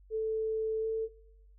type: tone with pitch glide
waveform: sine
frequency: 440 to 444.3 Hz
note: A4 to A4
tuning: 0 to +17 cents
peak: -29 dBFS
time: 0.1-1.09 s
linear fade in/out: 50 ms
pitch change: +17 cents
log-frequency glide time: 0.81-0.86 s
effects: noise-tail reverb RT60 0.8 s tail -20 dB re dry + added 48 Hz sine -55 dBFS peak until 1.58 s